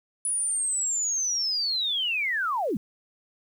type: linear sweep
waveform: sine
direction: down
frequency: 9956 to 165.2 Hz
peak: -24 dBFS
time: 0.25-2.77 s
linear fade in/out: 2 ms
effects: 9-bit